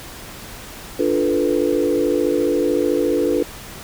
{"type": "chord", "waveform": "sine", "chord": "B half-diminished seventh", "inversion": "first", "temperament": "equal", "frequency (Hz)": [293.7, 349.2, 440, 493.9], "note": ["D4", "F4", "A4", "B4"], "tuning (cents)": [0, 0, 0, 0], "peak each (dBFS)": -21, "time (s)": [0.99, 3.43], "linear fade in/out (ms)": 5, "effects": ["pink hiss -36 dBFS RMS until 3.83 s"]}